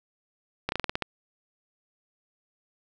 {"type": "slowing click train", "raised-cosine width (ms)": 0.3, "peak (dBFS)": -11, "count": 8, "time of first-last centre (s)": [0.69, 1.023], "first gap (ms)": 31, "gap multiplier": 1.14, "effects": []}